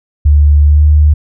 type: tone with pitch glide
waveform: sine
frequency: 73.42 to 75.18 Hz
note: D2 to D2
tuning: 0 to +41 cents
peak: -3 dBFS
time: 0.25-1.14 s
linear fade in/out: 10 ms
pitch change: +41 cents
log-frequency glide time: 0.65-0.84 s
effects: none